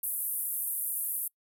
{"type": "band-pass noise", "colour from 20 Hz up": "white", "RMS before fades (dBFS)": -33, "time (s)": [0.03, 1.28], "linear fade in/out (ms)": 5, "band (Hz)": [10000, 14000], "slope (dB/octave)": 48, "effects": ["noise-tail reverb RT60 0.1 s tail -26 dB re dry"]}